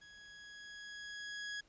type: tone with level ramp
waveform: sawtooth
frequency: 1666 Hz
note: G#6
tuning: 5 cents sharp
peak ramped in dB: -52 to -36 dBFS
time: 0.01-1.61 s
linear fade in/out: 10 ms
effects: pink hiss -70 dBFS RMS until 1.68 s + resampled to 16000 Hz